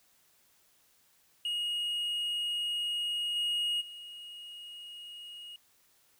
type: tone with level steps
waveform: triangle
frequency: 2876 Hz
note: F#7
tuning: 50 cents flat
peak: -29 / -27 / -42 dBFS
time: 1.45-5.56 s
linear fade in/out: 2 ms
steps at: 3.35 / 3.8 s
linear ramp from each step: 20 ms
effects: white hiss -67 dBFS RMS until 6.19 s